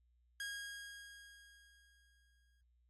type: tone with exponential decay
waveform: sawtooth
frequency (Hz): 1635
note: G#6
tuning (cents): -28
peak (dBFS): -37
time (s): 0.4-2.61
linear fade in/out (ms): 2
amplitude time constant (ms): 480
effects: added 60 Hz sine -70 dBFS peak until 2.89 s + AAC 32 kbps

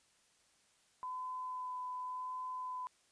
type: tone with vibrato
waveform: sine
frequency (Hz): 1009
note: B5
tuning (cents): +37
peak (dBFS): -39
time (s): 1.03-2.87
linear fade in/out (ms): 0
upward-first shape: sine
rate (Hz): 0.89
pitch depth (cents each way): 10
effects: white hiss -71 dBFS RMS until 3.11 s + resampled to 22050 Hz

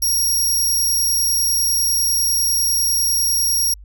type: tone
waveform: 15% pulse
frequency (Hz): 5610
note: F8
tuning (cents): +7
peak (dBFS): -10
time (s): 0.02-3.74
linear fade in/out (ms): 5
effects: added 50 Hz sine -37 dBFS peak until 3.84 s

